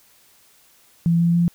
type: tone with pitch steps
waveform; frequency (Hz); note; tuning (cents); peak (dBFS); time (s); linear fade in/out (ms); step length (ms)
sine; 168.5 / 170.16 / 171.84; E3 / F3 / F3; +38 / -45 / -28; -14; 1.06-1.48; 0; 140
effects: white hiss -55 dBFS RMS until 1.54 s